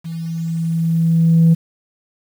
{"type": "tone with level ramp", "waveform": "sine", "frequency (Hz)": 164.81, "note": "E3", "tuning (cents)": 0, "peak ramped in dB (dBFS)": [-24, -5], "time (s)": [0.04, 1.55], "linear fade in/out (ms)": 20, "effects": ["tanh soft clip ceiling -5 dBFS", "7-bit"]}